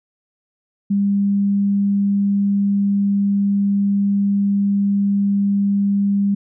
sine tone, 200.2 Hz, G3, 37 cents sharp, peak -14 dBFS, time 0.9-6.35 s, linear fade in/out 10 ms, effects none

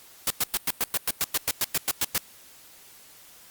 white noise bursts, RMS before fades -24 dBFS, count 15, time 0.27-2.18 s, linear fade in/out 2 ms, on 34 ms, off 100 ms, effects white hiss -51 dBFS RMS until 3.5 s + Opus 48 kbps

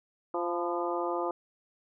harmonic tone with a mistuned harmonic, 173.7 Hz, F3, 9 cents flat, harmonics 2 / 3 / 4 / 5 / 6 / 7, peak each -33 / -35 / -36 / -37 / -38 / -38 dBFS, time 0.34-1.31 s, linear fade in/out 2 ms, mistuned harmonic 6, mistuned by -48 cents, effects none

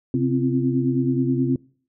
sine tone cluster, 133.2 / 257.4 / 266.8 / 341.9 Hz, C3 / C4 / C4 / F4, +31 / -28 / +34 / -37 cents, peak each -23 / -22 / -25 / -26 dBFS, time 0.14-1.56 s, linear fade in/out 2 ms, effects noise-tail reverb RT60 0.5 s tail -24 dB re dry

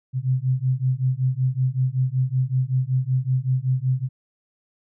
sine beating tone pair, 126.8 / 132.1 Hz, B2 / C3, +46 / +17 cents, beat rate 5.3 Hz, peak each -22 / -22 dBFS, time 0.13-4.09 s, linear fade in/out 50 ms, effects none

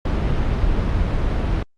brown noise, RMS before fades -19 dBFS, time 0.05-1.63 s, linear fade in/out 5 ms, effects low-pass 4000 Hz 12 dB/octave + Opus 48 kbps

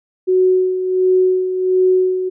sine tone with tremolo, 370.6 Hz, F#4, 3 cents sharp, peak -9 dBFS, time 0.27-2.3 s, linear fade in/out 20 ms, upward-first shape sine, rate 1.4 Hz, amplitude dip 60%, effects none

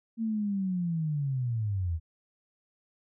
sine linear sweep, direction down, 229.4 to 77.78 Hz, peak -27 dBFS, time 0.17-2 s, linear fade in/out 50 ms, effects none

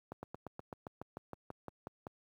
slowing click train, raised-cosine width 1 ms, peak -29 dBFS, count 14, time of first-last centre 0.12-2.068 s, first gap 110 ms, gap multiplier 1.05, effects high-pass 80 Hz 12 dB/octave + 11-bit

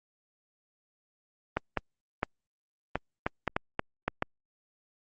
clicks, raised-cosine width 0.5 ms, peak -12 dBFS, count 10, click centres 1.57 / 1.773 / 2.231 / 2.956 / 3.265 / 3.477 / 3.565 / 3.794 / 4.08 / 4.224 s, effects Opus 24 kbps

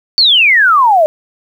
sine exponential sweep, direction down, 4600 to 596 Hz, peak -5 dBFS, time 0.18-1.06 s, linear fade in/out 0 ms, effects 7-bit

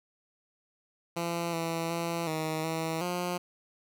10% pulse tone with pitch steps, 169.9 / 165.6 / 168.6 / 157.8 / 161.9 / 177.7 Hz, F3 / E3 / E3 / D#3 / E3 / F3, -47 / +8 / +39 / +25 / -31 / +30 cents, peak -22 dBFS, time 1.16-3.38 s, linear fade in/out 10 ms, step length 370 ms, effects none

